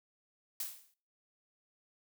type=noise with exponential decay; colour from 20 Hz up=blue; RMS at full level=-35 dBFS; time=0.6-0.94 s; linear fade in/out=2 ms; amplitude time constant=72 ms; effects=noise-tail reverb RT60 0.4 s tail -19 dB re dry